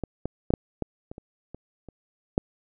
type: clicks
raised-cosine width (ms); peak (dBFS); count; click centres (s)
2; -16 / -15 / -11 / -6 / -14 / -24 / -27 / -25 / -29 / -7; 10; 0.037 / 0.256 / 0.505 / 0.538 / 0.823 / 1.115 / 1.181 / 1.546 / 1.887 / 2.379
effects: none